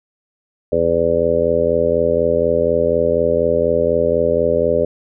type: harmonic tone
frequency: 84.1 Hz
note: E2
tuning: 35 cents sharp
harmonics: 1 / 2 / 3 / 4 / 5 / 6 / 7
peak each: -28 / -27 / -25 / -28 / -19 / -17 / -18 dBFS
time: 0.72-4.85 s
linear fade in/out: 5 ms
effects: none